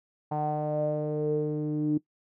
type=tone with low-pass filter sweep; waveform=sawtooth; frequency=151.1 Hz; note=D3; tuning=50 cents sharp; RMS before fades=-28 dBFS; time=0.31-1.98 s; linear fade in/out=10 ms; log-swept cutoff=820 to 310 Hz; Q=8.8; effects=noise-tail reverb RT60 0.1 s tail -19 dB re dry